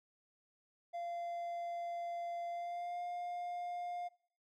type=tone with pitch glide; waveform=triangle; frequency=690 to 706.1 Hz; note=F5 to F5; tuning=-21 to +19 cents; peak=-37 dBFS; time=0.93-4.09 s; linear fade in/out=20 ms; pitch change=+40 cents; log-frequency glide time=2.49-3.01 s; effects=noise-tail reverb RT60 0.6 s tail -22 dB re dry